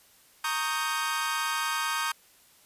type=chord; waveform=sawtooth; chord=Eb dominant seventh; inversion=second; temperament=equal with one note detuned; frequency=925.9 / 1108.7 / 1244.5 / 1568 Hz; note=Bb5 / Db6 / Eb6 / G6; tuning=-12 / 0 / 0 / 0 cents; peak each=-30 / -31 / -28 / -29 dBFS; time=0.44-2.12 s; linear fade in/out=5 ms; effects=white hiss -59 dBFS RMS until 2.65 s + resampled to 32000 Hz